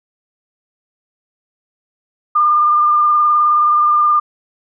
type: tone with vibrato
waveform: sine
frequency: 1203 Hz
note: D6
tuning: 41 cents sharp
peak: -9 dBFS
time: 2.35-4.2 s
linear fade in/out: 10 ms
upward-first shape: triangle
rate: 19 Hz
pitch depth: 23 cents each way
effects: none